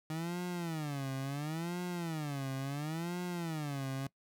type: tone with vibrato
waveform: 30% pulse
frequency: 154.6 Hz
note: D#3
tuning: 11 cents flat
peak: -33 dBFS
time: 0.1-4.07 s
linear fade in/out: 2 ms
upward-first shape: sine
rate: 0.72 Hz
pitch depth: 250 cents each way
effects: noise-tail reverb RT60 0.1 s tail -21 dB re dry